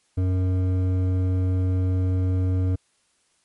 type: tone with hard clipping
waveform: sine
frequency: 92.5 Hz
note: F#2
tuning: in tune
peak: -21 dBFS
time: 0.17-2.76 s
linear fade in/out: 10 ms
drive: 10 dB
effects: white hiss -66 dBFS RMS until 3.44 s + MP3 48 kbps